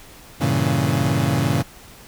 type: chord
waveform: 30% pulse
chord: G diminished seventh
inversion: none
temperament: equal with one note detuned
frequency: 98 / 116.07 / 138.59 / 164.81 Hz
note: G2 / Bb2 / Db3 / Fb3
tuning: 0 / -7 / 0 / 0 cents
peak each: -22 / -21 / -18 / -22 dBFS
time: 0.4-1.63 s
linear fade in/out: 20 ms
effects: pink hiss -44 dBFS RMS until 2.07 s